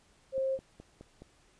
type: tone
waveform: sine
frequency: 532 Hz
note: C5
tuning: 29 cents sharp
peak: -28 dBFS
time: 0.32-0.59 s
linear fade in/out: 50 ms
type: click train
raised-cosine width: 2 ms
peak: -34 dBFS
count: 5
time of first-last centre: 0.38-1.22 s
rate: 4.76 Hz
effects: pink hiss -65 dBFS RMS until 1.59 s + resampled to 22050 Hz